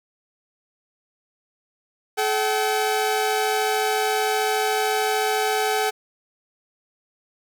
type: tone pair together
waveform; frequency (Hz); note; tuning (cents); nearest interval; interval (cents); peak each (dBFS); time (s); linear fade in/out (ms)
sawtooth; 429.3 / 765; A4 / G5; -43 / -42; minor seventh; 1001; -19; 2.17-5.91; 20
effects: none